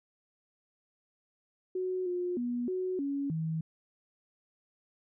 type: tone with pitch steps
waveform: sine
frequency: 369.6 / 356.8 / 242.6 / 369.9 / 280.2 / 160.4 Hz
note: F#4 / F4 / B3 / F#4 / C#4 / E3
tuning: -2 / +37 / -31 / 0 / +19 / -47 cents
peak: -30 dBFS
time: 1.75-3.61 s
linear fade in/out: 5 ms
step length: 310 ms
effects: none